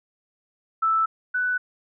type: tone pair in turn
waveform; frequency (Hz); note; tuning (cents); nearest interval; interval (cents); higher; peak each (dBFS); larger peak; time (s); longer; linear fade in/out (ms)
sine; 1318.5 / 1490.7; E6 / F#6; 0 / +12; major second; 212; second; -18 / -21; first; 0.82-1.06 / 1.34-1.58; neither; 10
effects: none